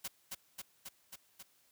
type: noise with echo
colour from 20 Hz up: white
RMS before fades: -40 dBFS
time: 0.04-0.08 s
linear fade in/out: 10 ms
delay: 270 ms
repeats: 5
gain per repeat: -2 dB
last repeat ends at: 1.43 s
effects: white hiss -70 dBFS RMS until 1.71 s + high-pass 60 Hz 12 dB/octave

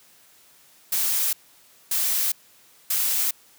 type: noise bursts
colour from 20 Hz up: blue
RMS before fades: -23 dBFS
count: 3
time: 0.92-3.31 s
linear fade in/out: 5 ms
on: 410 ms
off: 580 ms
effects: white hiss -55 dBFS RMS until 3.58 s + high-pass 80 Hz 12 dB/octave

